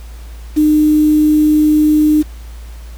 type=tone with quantisation; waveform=sine; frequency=303.9 Hz; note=D#4; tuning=41 cents flat; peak=-7 dBFS; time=0.56-2.23 s; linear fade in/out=20 ms; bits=5; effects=added 57 Hz sine -28 dBFS peak until 2.97 s + pink hiss -43 dBFS RMS until 2.97 s